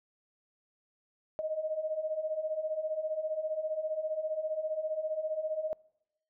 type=beating tone pair; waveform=sine; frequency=613 / 628 Hz; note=D#5 / D#5; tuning=-26 / +16 cents; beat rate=15 Hz; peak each=-37 / -33 dBFS; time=1.39-5.73 s; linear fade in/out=0 ms; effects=noise-tail reverb RT60 0.9 s tail -26 dB re dry